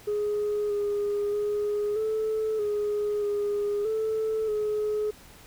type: tone with pitch steps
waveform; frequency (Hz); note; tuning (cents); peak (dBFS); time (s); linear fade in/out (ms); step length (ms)
sine; 417 / 410.3 / 415.4 / 436.1 / 416.2 / 410.8 / 438.7 / 423.7; G#4 / G#4 / G#4 / A4 / G#4 / G#4 / A4 / G#4; +7 / -21 / 0 / -15 / +4 / -19 / -5 / +35; -23; 0.07-5.11; 10; 630
effects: tanh soft clip ceiling -22 dBFS + pink hiss -51 dBFS RMS until 5.46 s